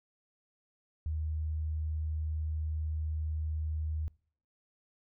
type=tone; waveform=sine; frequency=77.8 Hz; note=D#2; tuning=in tune; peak=-31 dBFS; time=1.06-4.08 s; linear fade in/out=0 ms; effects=noise-tail reverb RT60 0.5 s tail -24 dB re dry